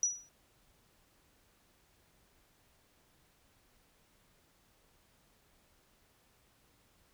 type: tone with exponential decay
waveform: sine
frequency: 5860 Hz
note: F#8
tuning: 18 cents flat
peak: -24 dBFS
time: 0.03-0.29 s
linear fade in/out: 1 ms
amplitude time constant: 56 ms
effects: pink hiss -69 dBFS RMS until 7.13 s